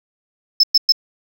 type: tone bursts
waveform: sine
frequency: 5250 Hz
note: E8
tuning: 8 cents flat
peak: -5 dBFS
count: 3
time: 0.6-0.922 s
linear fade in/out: 5 ms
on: 34 ms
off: 110 ms
effects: tanh soft clip ceiling -7 dBFS